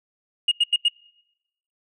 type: tone bursts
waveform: sine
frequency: 2861 Hz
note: F7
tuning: 41 cents sharp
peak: -13 dBFS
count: 4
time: 0.48-0.884 s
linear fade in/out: 5 ms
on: 35 ms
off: 88 ms
effects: noise-tail reverb RT60 0.9 s tail -26 dB re dry + tanh soft clip ceiling -13 dBFS